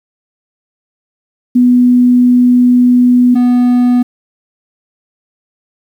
sine / triangle tone pair in turn, 246.9 / 246 Hz, B3 / B3, 0 / -7 cents, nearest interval unison, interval 7 cents, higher first, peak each -4 dBFS, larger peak neither, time 1.55-3.35 / 3.35-4.03 s, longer first, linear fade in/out 10 ms, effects 7-bit

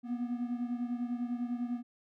triangle beating tone pair, 239.7 / 249.7 Hz, A#3 / B3, +48 / +19 cents, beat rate 10 Hz, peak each -32 / -36 dBFS, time 0.03-1.83 s, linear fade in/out 50 ms, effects none

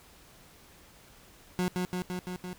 30% pulse tone with echo, 181.2 Hz, F#3, 36 cents flat, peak -24 dBFS, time 1.59-1.68 s, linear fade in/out 0 ms, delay 170 ms, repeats 5, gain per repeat -2 dB, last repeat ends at 2.53 s, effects pink hiss -56 dBFS RMS until 2.58 s

